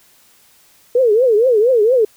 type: tone with vibrato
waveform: sine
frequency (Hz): 466.2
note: A#4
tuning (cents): 0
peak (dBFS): -9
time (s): 0.95-2.05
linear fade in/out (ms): 5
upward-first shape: triangle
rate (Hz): 4.3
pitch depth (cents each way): 250
effects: white hiss -51 dBFS RMS until 2.16 s